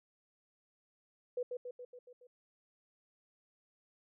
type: tone with echo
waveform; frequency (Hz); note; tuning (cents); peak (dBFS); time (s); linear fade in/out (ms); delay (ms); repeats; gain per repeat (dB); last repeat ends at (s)
sine; 493.9; B4; 0; -33; 1.37-1.43; 5; 140; 6; -4; 2.27
effects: none